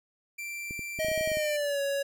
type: tone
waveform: 45% pulse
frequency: 2352 Hz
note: D7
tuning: 2 cents sharp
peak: -35 dBFS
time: 0.38-1.57 s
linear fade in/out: 10 ms
type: clicks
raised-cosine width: 3 ms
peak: -28 dBFS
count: 11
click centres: 0.709 / 0.793 / 0.989 / 1.047 / 1.085 / 1.116 / 1.177 / 1.21 / 1.275 / 1.317 / 1.371 s
type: tone with pitch glide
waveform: square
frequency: 631 to 558.9 Hz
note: D#5 to C#5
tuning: +24 to +14 cents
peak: -28 dBFS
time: 0.99-2.03 s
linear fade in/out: 10 ms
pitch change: -210 cents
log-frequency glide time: 1.27-1.81 s
effects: none